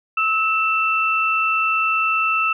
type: tone pair together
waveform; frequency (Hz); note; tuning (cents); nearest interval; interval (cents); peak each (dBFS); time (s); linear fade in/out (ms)
sine; 1300 / 2675; E6 / E7; -24 / +25; octave; 1249; -19; 0.17-2.53; 5
effects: none